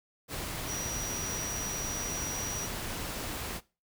sine tone in noise, 5800 Hz, F#8, 35 cents flat, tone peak -34 dBFS, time 0.66-2.69 s, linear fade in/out 50 ms, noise pink, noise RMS -37 dBFS, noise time 0.28-3.61 s, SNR 0 dB, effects noise-tail reverb RT60 0.3 s tail -20 dB re dry

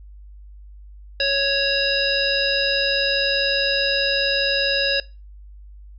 harmonic tone, 554.4 Hz, C#5, in tune, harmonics 1 / 3 / 5 / 7 / 9, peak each -24 / -24 / -24 / -24 / -24 dBFS, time 1.2-5 s, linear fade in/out 2 ms, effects noise-tail reverb RT60 0.3 s tail -22 dB re dry + added 50 Hz sine -39 dBFS peak until 5.98 s

